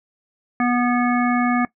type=harmonic tone; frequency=244.2 Hz; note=B3; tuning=19 cents flat; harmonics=1 / 3 / 5 / 7 / 9; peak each=-18 / -23 / -25 / -26 / -28 dBFS; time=0.6-1.65 s; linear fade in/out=2 ms; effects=noise-tail reverb RT60 0.1 s tail -20 dB re dry